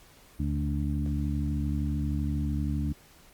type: harmonic tone with a mistuned harmonic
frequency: 72.8 Hz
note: D2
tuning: 15 cents flat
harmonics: 1 / 2 / 3 / 4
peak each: -29 / -32 / -34 / -35 dBFS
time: 0.39-2.93 s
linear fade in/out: 10 ms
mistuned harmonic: 1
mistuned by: +52 cents
effects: pink hiss -56 dBFS RMS until 3.33 s + Opus 48 kbps